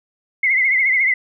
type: tone with vibrato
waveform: sine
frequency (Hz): 2093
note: C7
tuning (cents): 0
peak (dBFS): -13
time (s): 0.43-1.14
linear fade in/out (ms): 5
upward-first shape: triangle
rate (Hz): 14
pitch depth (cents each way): 100
effects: none